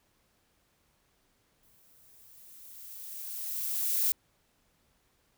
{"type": "noise with exponential growth", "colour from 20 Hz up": "violet", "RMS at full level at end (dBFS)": -26, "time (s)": [1.63, 4.12], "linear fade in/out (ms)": 1, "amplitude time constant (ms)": 540, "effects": ["pink hiss -71 dBFS RMS until 5.37 s"]}